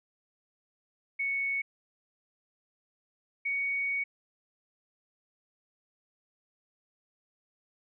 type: tone pair in turn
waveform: sine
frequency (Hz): 2217 / 2235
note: C#7 / C#7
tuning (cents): 0 / +14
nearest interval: unison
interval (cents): 14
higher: second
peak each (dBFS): -28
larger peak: neither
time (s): 1.19-1.62 / 3.45-4.04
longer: second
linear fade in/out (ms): 10
effects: none